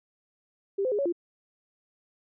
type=tone with pitch steps; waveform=sine; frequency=395.1 / 513 / 413.8 / 558 / 345.7 Hz; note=G4 / C5 / G#4 / C#5 / F4; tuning=+14 / -34 / -6 / +11 / -18 cents; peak=-24 dBFS; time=0.78-1.125 s; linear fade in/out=10 ms; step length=69 ms; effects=none